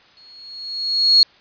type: tone with exponential growth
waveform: sine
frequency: 4316 Hz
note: C#8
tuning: 47 cents flat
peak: -6 dBFS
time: 0.17-1.23 s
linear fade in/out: 1 ms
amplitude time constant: 230 ms
effects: white hiss -51 dBFS RMS until 1.4 s + resampled to 11025 Hz